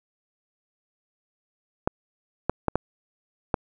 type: clicks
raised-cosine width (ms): 1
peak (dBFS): -7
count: 5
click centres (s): 1.875 / 2.496 / 2.683 / 2.756 / 3.542
effects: none